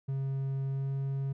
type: tone with pitch glide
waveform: triangle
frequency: 135.6 to 136.62 Hz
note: C#3 to C#3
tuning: -38 to -25 cents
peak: -28 dBFS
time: 0.08-1.33 s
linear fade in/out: 10 ms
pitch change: +13 cents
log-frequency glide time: 0.67-0.91 s
effects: none